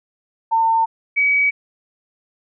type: tone pair in turn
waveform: sine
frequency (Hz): 903 / 2271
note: A5 / C#7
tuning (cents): +45 / +41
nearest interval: octave + major third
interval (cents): 1596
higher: second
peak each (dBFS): -13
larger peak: neither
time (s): 0.51-0.86 / 1.16-1.51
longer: neither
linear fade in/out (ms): 20
effects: none